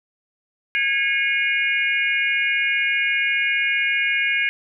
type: tone cluster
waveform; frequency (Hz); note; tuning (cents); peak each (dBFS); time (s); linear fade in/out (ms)
sine; 1649 / 2174 / 2439 / 2854; G#6 / C#7 / D#7 / F7; -13 / -34 / -35 / +37; -23 / -21 / -24 / -29; 0.75-4.49; 0
effects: none